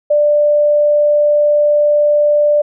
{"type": "tone", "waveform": "sine", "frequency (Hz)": 591, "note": "D5", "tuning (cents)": 11, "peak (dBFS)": -8, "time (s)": [0.1, 2.62], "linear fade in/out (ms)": 10, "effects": []}